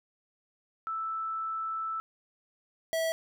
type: tone pair in turn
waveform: sine / square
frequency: 1318.5 / 651.7 Hz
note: E6 / E5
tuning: 0 / -20 cents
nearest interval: octave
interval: 1220 cents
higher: first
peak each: -31 / -28 dBFS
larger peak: second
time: 0.87-2 / 2.93-3.12 s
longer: first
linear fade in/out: 0 ms
effects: none